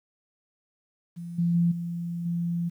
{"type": "tone with level steps", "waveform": "sine", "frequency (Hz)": 171.2, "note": "F3", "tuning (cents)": -34, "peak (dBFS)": [-34, -21, -19, -29, -25], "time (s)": [1.16, 2.7], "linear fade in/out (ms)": 20, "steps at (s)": [1.38, 1.54, 1.71, 2.25], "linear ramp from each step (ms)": 10, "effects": ["10-bit"]}